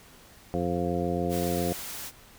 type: harmonic tone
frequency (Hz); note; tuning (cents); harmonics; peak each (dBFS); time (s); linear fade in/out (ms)
87.31; F2; 0; 1 / 2 / 3 / 4 / 5 / 6 / 8; -35 / -31 / -34 / -33 / -34 / -33 / -34; 0.54-1.73; 0
type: noise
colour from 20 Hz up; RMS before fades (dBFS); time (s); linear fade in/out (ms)
white; -38; 1.29-2.12; 50
effects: pink hiss -53 dBFS RMS until 2.38 s